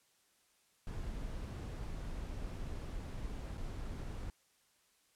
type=noise with dropouts; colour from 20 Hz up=brown; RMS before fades=-42 dBFS; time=0.87-4.3 s; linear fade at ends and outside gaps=1 ms; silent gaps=3.574-3.578 s; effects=white hiss -72 dBFS RMS until 5.15 s + low-pass 11000 Hz 12 dB/octave